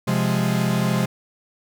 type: chord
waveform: 45% pulse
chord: F minor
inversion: second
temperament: equal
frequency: 130.81 / 174.61 / 207.7 Hz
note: C3 / F3 / Ab3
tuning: 0 / 0 / 0 cents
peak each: -23 dBFS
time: 0.07-1.06 s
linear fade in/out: 10 ms
effects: none